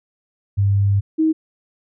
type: tone pair in turn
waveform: sine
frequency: 99.8 / 316.8 Hz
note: G2 / D#4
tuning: +32 / +31 cents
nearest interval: octave + minor sixth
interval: 1999 cents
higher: second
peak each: -13 dBFS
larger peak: neither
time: 0.57-1.01 / 1.18-1.33 s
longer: first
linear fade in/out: 20 ms
effects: none